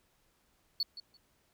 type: tone with echo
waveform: sine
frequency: 4435 Hz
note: C#8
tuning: in tune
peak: -27 dBFS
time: 0.8-0.83 s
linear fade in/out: 2 ms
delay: 170 ms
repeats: 2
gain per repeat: -15 dB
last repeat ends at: 1.17 s
effects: tanh soft clip ceiling -26 dBFS + pink hiss -72 dBFS RMS until 1.53 s